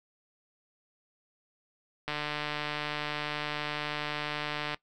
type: click train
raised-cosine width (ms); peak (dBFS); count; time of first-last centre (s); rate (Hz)
0.3; -17; 398; 2.08-4.744; 149
effects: noise-tail reverb RT60 0.1 s tail -19 dB re dry